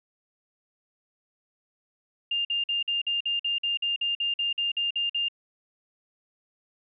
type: tone bursts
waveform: sine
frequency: 2805 Hz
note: F7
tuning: 7 cents sharp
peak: -24 dBFS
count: 16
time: 2.31-5.285 s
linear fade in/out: 5 ms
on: 140 ms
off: 49 ms
effects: none